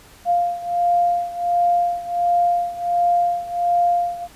sine beating tone pair, 698.5 / 699.9 Hz, F5 / F5, 0 / +4 cents, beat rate 1.4 Hz, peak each -18 / -21 dBFS, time 0.25-4.28 s, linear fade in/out 50 ms, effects pink hiss -47 dBFS RMS until 4.35 s + resampled to 32000 Hz

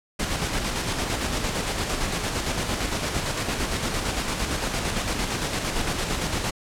pink noise with tremolo, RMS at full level -25 dBFS, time 0.19-6.51 s, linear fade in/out 10 ms, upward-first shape square, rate 8.8 Hz, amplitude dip 35%, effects low-pass 9000 Hz 12 dB/octave

